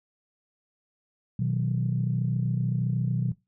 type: chord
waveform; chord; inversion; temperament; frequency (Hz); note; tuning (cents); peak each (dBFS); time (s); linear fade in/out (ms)
sine; B major; none; equal with one note detuned; 123.47 / 157.19 / 185; B2 / D#3 / F#3; 0 / +18 / 0; -26 / -29 / -29; 1.39-3.32; 5
effects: noise-tail reverb RT60 0.2 s tail -17 dB re dry + tanh soft clip ceiling -15 dBFS